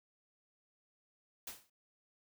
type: noise with exponential decay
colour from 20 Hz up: white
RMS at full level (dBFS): -41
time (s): 1.47-1.7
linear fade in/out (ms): 5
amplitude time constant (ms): 50
effects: none